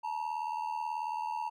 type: ring-modulated tone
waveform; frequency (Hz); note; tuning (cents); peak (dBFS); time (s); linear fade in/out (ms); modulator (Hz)
triangle; 909; A#5; -44; -28; 0.03-1.5; 20; 39.2
effects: none